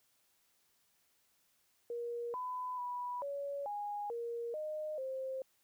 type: tone with pitch steps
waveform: sine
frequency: 474 / 1003 / 982 / 564 / 824 / 469.3 / 614 / 527 Hz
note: A#4 / B5 / B5 / C#5 / G#5 / A#4 / D#5 / C5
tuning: +29 / +26 / -10 / +30 / -14 / +12 / -23 / +12 cents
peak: -37 dBFS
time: 1.9-5.42 s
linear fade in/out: 2 ms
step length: 440 ms
effects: white hiss -74 dBFS RMS until 5.63 s